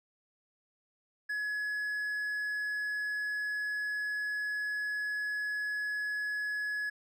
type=tone; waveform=triangle; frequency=1691 Hz; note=G#6; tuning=31 cents sharp; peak=-30 dBFS; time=1.29-6.9 s; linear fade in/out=10 ms; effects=none